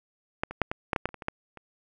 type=clicks; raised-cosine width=0.5 ms; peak=-11 / -22 / -7 / -15 / -10 / -10 / -10 / -30 / -25 / -24 / -13 / -29 dBFS; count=12; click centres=0.435 / 0.51 / 0.617 / 0.715 / 0.932 / 0.962 / 1.056 / 1.09 / 1.143 / 1.222 / 1.284 / 1.573 s; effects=none